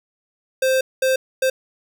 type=tone bursts at uneven times; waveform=square; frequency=523.3 Hz; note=C5; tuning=in tune; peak=-16 dBFS; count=3; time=0.62-0.81 / 1.02-1.16 / 1.42-1.5 s; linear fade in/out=5 ms; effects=none